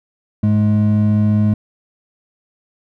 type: tone pair together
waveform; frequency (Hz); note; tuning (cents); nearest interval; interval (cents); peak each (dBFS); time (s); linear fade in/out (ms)
triangle; 105.6 / 211.1; G#2 / G#3; +29 / +29; octave; 1200; -12; 0.43-1.54; 5
effects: none